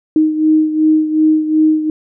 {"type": "beating tone pair", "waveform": "sine", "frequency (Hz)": [310.9, 313.6], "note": ["D#4", "D#4"], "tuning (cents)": [-1, 14], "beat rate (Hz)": 2.7, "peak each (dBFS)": [-10, -16], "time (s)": [0.16, 1.9], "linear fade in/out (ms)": 2, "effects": []}